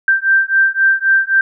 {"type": "beating tone pair", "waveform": "sine", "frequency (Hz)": [1568, 1571.8], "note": ["G6", "G6"], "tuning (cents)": [0, 4], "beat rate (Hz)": 3.8, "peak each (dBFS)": -13, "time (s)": [0.08, 1.41], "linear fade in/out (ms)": 2, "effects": []}